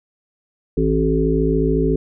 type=harmonic tone with a mistuned harmonic; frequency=54 Hz; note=A1; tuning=32 cents flat; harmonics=1 / 3 / 5 / 7 / 8; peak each=-21 / -21 / -21 / -21 / -21 dBFS; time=0.77-1.96 s; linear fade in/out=5 ms; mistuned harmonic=1; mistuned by=+41 cents; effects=none